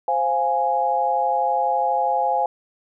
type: chord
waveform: sine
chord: F minor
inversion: second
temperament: equal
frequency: 523.3 / 698.5 / 830.6 Hz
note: C5 / F5 / Ab5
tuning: 0 / 0 / 0 cents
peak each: -25 / -23 / -20 dBFS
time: 0.08-2.46 s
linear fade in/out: 2 ms
effects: none